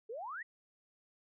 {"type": "exponential sweep", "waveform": "sine", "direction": "up", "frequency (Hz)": [415.3, 1997], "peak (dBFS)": -40, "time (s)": [0.09, 0.43], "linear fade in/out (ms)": 10, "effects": []}